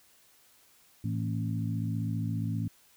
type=harmonic tone with a mistuned harmonic; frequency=55 Hz; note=A1; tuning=in tune; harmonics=2 / 3 / 4 / 5; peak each=-31 / -35 / -37 / -39 dBFS; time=1.04-2.68 s; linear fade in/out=5 ms; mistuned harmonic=4; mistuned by=+50 cents; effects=white hiss -62 dBFS RMS until 2.96 s